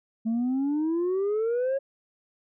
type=exponential sweep; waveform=sine; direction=up; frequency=220 to 554.4 Hz; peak=-21 dBFS; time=0.25-1.79 s; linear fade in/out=20 ms; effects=tanh soft clip ceiling -22 dBFS